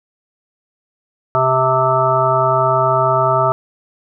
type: harmonic tone with a mistuned harmonic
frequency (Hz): 130.7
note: C3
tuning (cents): -1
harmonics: 1 / 3 / 5 / 7 / 9 / 10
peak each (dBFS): -21 / -22 / -16 / -19 / -19 / -18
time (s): 1.35-3.52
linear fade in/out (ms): 0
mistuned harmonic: 7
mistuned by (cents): -23
effects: none